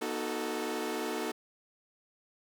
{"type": "chord", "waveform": "sawtooth", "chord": "B dominant seventh", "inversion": "none", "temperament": "equal with one note detuned", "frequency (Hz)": [241.6, 311.1, 370, 440], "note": ["B3", "D#4", "F#4", "A4"], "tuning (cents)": [-38, 0, 0, 0], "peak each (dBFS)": [-36, -34, -35, -33], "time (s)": [0.01, 1.32], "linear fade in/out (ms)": 10, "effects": []}